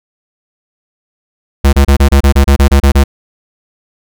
square tone bursts, 69.4 Hz, C#2, 3 cents sharp, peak -4 dBFS, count 12, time 1.64-3.039 s, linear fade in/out 10 ms, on 90 ms, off 29 ms, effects none

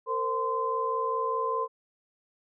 sine tone cluster, 455 / 520 / 1033 Hz, A#4 / C5 / C6, -42 / -11 / -22 cents, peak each -31 / -35 / -28 dBFS, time 0.06-1.68 s, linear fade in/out 50 ms, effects none

